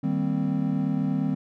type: chord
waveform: triangle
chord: C minor seventh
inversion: first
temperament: equal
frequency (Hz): 155.56 / 196 / 233.1 / 261.6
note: Eb3 / G3 / Bb3 / C4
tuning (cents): 0 / 0 / 0 / 0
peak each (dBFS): -26 / -26 / -30 / -25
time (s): 0.03-1.35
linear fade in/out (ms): 10
effects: none